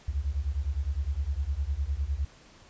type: beating tone pair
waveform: sine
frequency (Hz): 65.41 / 75.21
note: C2 / D2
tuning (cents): 0 / +42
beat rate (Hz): 9.8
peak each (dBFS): -30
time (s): 0.08-2.25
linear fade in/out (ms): 5
effects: pink hiss -55 dBFS RMS until 2.69 s + resampled to 16000 Hz